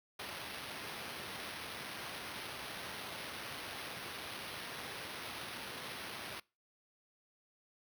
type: noise with sample-and-hold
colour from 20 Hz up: blue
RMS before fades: -45 dBFS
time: 0.19-6.4 s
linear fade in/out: 5 ms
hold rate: 7350 Hz
effects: noise-tail reverb RT60 0.3 s tail -24 dB re dry + high-pass 80 Hz 12 dB/octave